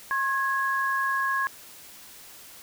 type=tone pair together; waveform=sine; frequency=1075 / 1661.2 Hz; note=C6 / G#6; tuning=+47 / 0 cents; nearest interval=minor sixth; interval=753 cents; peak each=-26 dBFS; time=0.11-1.47 s; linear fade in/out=0 ms; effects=white hiss -47 dBFS RMS until 2.62 s